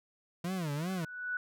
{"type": "tone with vibrato", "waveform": "40% pulse", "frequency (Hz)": 164.81, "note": "E3", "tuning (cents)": 0, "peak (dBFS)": -32, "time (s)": [0.44, 1.05], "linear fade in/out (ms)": 5, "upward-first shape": "sine", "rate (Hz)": 2.6, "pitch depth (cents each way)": 250}
{"type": "tone with exponential growth", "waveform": "sine", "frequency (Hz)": 1480, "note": "F#6", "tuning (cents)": 0, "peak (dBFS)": -30, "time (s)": [0.54, 1.37], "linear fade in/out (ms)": 2, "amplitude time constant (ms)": 180}
{"effects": []}